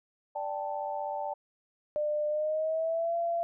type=chord; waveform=sine; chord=D suspended fourth; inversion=none; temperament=equal; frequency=587.3 / 784 / 880 Hz; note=D5 / G5 / A5; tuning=0 / 0 / 0 cents; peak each=-36 dBFS; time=0.35-1.34 s; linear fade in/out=10 ms
type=tone with pitch glide; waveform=sine; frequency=599 to 680.2 Hz; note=D5 to F5; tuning=+34 to -46 cents; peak=-27 dBFS; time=1.96-3.43 s; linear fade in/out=0 ms; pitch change=+220 cents; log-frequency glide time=2.28-3.16 s
effects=none